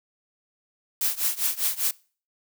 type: noise with tremolo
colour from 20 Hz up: blue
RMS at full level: -22 dBFS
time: 1.01-1.91 s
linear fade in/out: 2 ms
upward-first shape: triangle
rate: 5 Hz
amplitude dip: 95%
effects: noise-tail reverb RT60 0.4 s tail -23 dB re dry